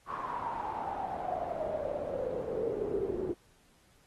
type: noise with band-pass filter sweep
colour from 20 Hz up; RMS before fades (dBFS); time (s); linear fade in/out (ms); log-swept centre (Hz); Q
brown; -35; 0.06-3.35; 50; 1100 to 360; 9.7
effects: pink hiss -66 dBFS RMS until 4.06 s + AAC 32 kbps